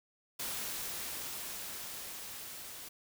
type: noise with level ramp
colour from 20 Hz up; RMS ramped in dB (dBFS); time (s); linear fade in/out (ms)
white; -38 to -47; 0.39-2.89; 10
effects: none